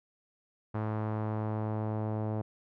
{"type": "tone with low-pass filter sweep", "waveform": "sawtooth", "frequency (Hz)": 108, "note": "A2", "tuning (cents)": -32, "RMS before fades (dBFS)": -33, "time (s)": [0.74, 2.42], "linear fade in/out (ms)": 10, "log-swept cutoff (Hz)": [1200, 730], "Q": 1.4, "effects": []}